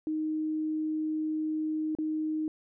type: tone with dropouts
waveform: sine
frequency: 311.1 Hz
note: D#4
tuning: in tune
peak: -28 dBFS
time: 0.07-2.48 s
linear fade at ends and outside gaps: 1 ms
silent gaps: 1.951-1.986 s
effects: none